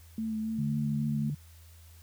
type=tone with vibrato; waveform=sine; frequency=220 Hz; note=A3; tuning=in tune; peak=-30 dBFS; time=0.18-1.3 s; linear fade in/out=2 ms; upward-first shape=sine; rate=3.7 Hz; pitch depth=22 cents each way
type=tone; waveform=sine; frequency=146.83 Hz; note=D3; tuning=in tune; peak=-30 dBFS; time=0.58-1.35 s; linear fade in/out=10 ms
effects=added 82 Hz sine -51 dBFS peak until 2.02 s + white hiss -60 dBFS RMS until 2.02 s